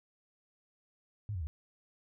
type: tone with pitch steps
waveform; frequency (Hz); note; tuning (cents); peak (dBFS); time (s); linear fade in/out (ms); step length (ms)
sine; 104.8 / 89.15 / 75.84; G#2 / F2 / D#2; +16 / +36 / -44; -34; 1.29-1.47; 0; 60
effects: none